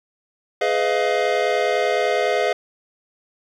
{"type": "chord", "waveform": "square", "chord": "F half-diminished seventh", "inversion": "first", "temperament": "just", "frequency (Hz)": [419.1, 502.9, 628.6, 698.5], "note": ["Ab4", "Cb5", "Eb5", "F5"], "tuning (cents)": [16, 31, 18, 0], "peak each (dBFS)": -24, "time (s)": [0.61, 2.53], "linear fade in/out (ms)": 5, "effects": ["low-pass 4000 Hz 12 dB/octave", "9-bit"]}